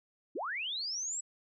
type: linear sweep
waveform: sine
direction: up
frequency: 228.4 to 7860 Hz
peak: -34 dBFS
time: 0.35-1.21 s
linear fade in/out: 10 ms
effects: none